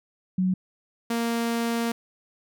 sine / sawtooth tone pair in turn, 185.3 / 232.5 Hz, F#3 / A#3, +3 / -4 cents, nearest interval major third, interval 393 cents, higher second, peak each -20 dBFS, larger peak neither, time 0.38-0.54 / 1.1-1.92 s, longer second, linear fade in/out 5 ms, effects none

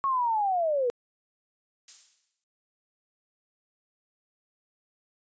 sine linear sweep, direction down, 1108.7 to 466.2 Hz, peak -23 dBFS, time 0.04-0.9 s, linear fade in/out 0 ms
violet noise with exponential decay, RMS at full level -36 dBFS, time 1.88-2.44 s, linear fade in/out 2 ms, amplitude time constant 120 ms
effects resampled to 16000 Hz

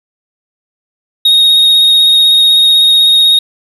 triangle tone with vibrato, 3738 Hz, A#7, 4 cents sharp, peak -3 dBFS, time 1.25-3.39 s, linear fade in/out 5 ms, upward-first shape sine, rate 16 Hz, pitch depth 16 cents each way, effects none

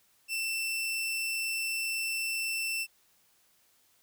sawtooth tone, 2678 Hz, E7, 27 cents sharp, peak -27 dBFS, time 0.28-2.87 s, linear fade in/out 50 ms, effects white hiss -67 dBFS RMS until 4.02 s

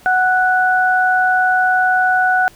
sine tone pair together, 741.2 / 1480 Hz, F#5 / F#6, +3 / 0 cents, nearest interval octave, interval 1197 cents, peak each -14 dBFS, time 0.06-2.48 s, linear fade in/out 0 ms, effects pink hiss -46 dBFS RMS until 2.55 s

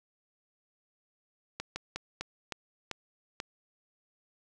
slowing click train, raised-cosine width 0.2 ms, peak -18 dBFS, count 7, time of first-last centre 1.6-3.401 s, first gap 160 ms, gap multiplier 1.25, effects none

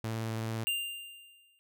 sawtooth tone with vibrato, 112.1 Hz, A2, 33 cents sharp, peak -29 dBFS, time 0.04-0.64 s, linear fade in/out 0 ms, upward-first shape sine, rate 18 Hz, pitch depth 17 cents each way
square tone with exponential decay, 2794 Hz, F7, in tune, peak -28 dBFS, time 0.67-1.59 s, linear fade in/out 0 ms, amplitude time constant 200 ms
effects none

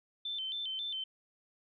sine tone with vibrato, 3305 Hz, G#7, 9 cents flat, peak -35 dBFS, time 0.25-1.04 s, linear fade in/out 5 ms, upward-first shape square, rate 3.7 Hz, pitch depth 120 cents each way, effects none

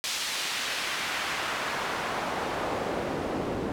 pink noise with band-pass filter sweep, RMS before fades -31 dBFS, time 0.04-3.72 s, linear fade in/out 0 ms, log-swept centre 4400 to 320 Hz, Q 0.8, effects none

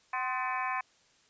harmonic tone with a mistuned harmonic, 253 Hz, B3, 42 cents sharp, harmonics 3 / 4 / 5 / 6 / 7 / 8 / 9 / 10, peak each -37 / -33 / -43 / -45 / -38 / -49 / -40 / -43 dBFS, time 0.13-0.81 s, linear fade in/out 5 ms, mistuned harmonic 4, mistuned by +53 cents, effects white hiss -65 dBFS RMS until 1.29 s + resampled to 16000 Hz

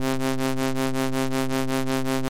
sawtooth ring-modulated tone, 132.7 Hz, C3, 25 cents sharp, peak -14 dBFS, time 0-2.28 s, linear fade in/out 0 ms, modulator 130 Hz, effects MP3 64 kbps

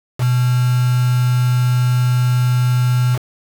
sine tone with quantisation, 124.4 Hz, B2, 13 cents sharp, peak -12 dBFS, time 0.18-3.19 s, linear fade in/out 50 ms, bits 4, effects none

